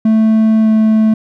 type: tone with pitch glide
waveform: triangle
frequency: 220 to 218.6 Hz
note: A3 to A3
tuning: 0 to -11 cents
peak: -5 dBFS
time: 0.05-1.14 s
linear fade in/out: 5 ms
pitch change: -11 cents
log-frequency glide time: 0.62-0.68 s
effects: none